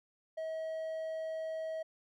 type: tone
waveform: triangle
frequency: 640 Hz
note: D#5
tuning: 49 cents sharp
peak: -34 dBFS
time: 0.37-1.83 s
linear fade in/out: 10 ms
effects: none